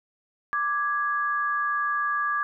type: tone pair together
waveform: sine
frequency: 1174.6 / 1661.2 Hz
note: D6 / G#6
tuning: 0 / 0 cents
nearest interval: tritone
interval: 600 cents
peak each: -25 / -27 dBFS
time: 0.53-2.43 s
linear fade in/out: 0 ms
effects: none